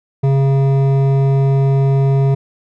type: tone with hard clipping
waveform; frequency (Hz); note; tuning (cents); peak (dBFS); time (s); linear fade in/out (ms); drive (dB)
sine; 136.5; C#3; -26; -12; 0.23-2.35; 10; 11
effects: none

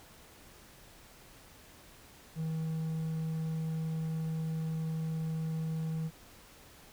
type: tone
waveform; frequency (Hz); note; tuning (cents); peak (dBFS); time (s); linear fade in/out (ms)
triangle; 160; D#3; +49; -30; 2.35-6.11; 50
effects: pink hiss -56 dBFS RMS until 6.92 s

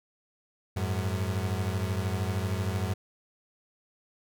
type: beating tone pair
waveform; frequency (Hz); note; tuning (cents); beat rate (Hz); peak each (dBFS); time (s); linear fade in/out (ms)
35% pulse; 92.5 / 105.5; F#2 / G#2; 0 / +28; 13; -28 / -30; 0.76-2.94; 10
effects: none

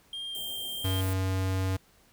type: tone with pitch glide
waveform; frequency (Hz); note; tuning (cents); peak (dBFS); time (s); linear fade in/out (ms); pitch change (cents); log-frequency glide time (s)
triangle; 3207 to 3176; G7 to G7; +39 to +22; -33; 0.13-1.01; 2; -17; 0.28-0.35
type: band-stop noise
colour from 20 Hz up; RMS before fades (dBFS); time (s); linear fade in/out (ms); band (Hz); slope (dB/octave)
white; -41; 0.35-1.13; 0; 770 to 7600; 48
type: tone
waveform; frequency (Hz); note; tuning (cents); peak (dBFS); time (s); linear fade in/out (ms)
square; 94.5; F#2; +37; -27; 0.84-1.77; 10
effects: pink hiss -62 dBFS RMS until 2.12 s

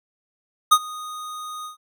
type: tone with ADSR envelope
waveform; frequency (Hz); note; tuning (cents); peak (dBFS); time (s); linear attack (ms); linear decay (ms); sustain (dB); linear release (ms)
square; 1240; D#6; -6; -9; 0.71-1.77; 14; 57; -23; 120
effects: none

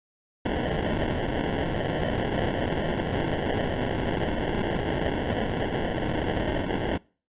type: noise with sample-and-hold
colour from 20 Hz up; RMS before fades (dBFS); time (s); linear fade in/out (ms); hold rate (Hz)
blue; -27; 0.45-6.98; 10; 1225
effects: noise-tail reverb RT60 0.4 s tail -25 dB re dry + resampled to 8000 Hz

